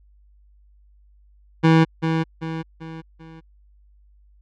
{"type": "tone with echo", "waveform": "25% pulse", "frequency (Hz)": 161.8, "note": "E3", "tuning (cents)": -32, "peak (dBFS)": -8, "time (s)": [1.63, 1.85], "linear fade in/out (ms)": 20, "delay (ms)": 390, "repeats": 4, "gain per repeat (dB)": -7, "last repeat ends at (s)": 3.41, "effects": ["added 50 Hz sine -51 dBFS peak until 4.41 s", "low-pass 3000 Hz 12 dB/octave"]}